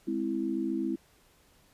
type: chord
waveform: sine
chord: Ab augmented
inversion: none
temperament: equal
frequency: 207.7 / 261.6 / 329.6 Hz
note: Ab3 / C4 / E4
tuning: 0 / 0 / 0 cents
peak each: -35 / -33 / -31 dBFS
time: 0.07-0.96 s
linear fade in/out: 10 ms
effects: pink hiss -63 dBFS RMS until 1.73 s + resampled to 32000 Hz